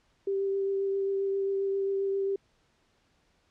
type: tone with vibrato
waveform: sine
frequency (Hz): 392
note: G4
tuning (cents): 0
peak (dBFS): -26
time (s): 0.27-2.36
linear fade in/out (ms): 5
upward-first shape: triangle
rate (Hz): 7.5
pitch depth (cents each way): 14
effects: pink hiss -69 dBFS RMS until 3.5 s + low-pass 6000 Hz 12 dB/octave